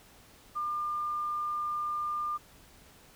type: tone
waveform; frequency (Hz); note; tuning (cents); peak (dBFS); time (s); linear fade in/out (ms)
sine; 1200; D6; +37; -30; 0.55-2.38; 20
effects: pink hiss -57 dBFS RMS until 3.15 s